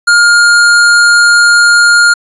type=tone; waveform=square; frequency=1415 Hz; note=F6; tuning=22 cents sharp; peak=-4 dBFS; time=0.07-2.14 s; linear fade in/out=10 ms; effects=resampled to 24000 Hz